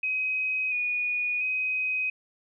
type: tone with pitch steps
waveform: sine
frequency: 2527 / 2460 / 2518 Hz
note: D#7 / D#7 / D#7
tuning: +26 / -20 / +20 cents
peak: -25 dBFS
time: 0.03-2.1 s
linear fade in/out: 5 ms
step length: 690 ms
effects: none